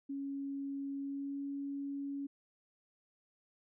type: tone with pitch glide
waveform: sine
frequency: 277.2 to 279.9 Hz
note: C#4 to C#4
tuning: 0 to +17 cents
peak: -37 dBFS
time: 0.09-2.27 s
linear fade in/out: 10 ms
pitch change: +17 cents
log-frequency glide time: 0.98-1.41 s
effects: none